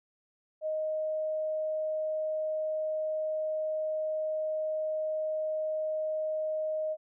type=tone; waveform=sine; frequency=623 Hz; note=D#5; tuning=2 cents sharp; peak=-29 dBFS; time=0.61-6.97 s; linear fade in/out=50 ms; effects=none